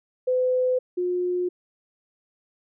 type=tone pair in turn; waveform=sine; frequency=507 / 358.5 Hz; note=B4 / F4; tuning=+45 / +45 cents; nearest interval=tritone; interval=600 cents; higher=first; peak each=-19 / -22 dBFS; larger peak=first; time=0.27-0.79 / 0.97-1.49 s; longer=neither; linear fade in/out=10 ms; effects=none